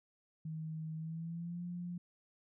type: tone with pitch glide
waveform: sine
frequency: 158.3 to 175.64 Hz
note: D#3 to F3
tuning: +30 to +10 cents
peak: -39 dBFS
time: 0.45-1.98 s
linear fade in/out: 5 ms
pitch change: +180 cents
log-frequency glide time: 0.96-1.64 s
effects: none